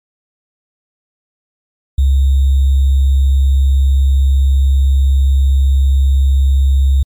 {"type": "tone with sample-and-hold", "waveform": "sine", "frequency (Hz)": 67.7, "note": "C#2", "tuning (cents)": -40, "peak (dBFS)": -7, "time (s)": [1.98, 7.03], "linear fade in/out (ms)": 5, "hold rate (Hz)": 3675, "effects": ["MP3 96 kbps"]}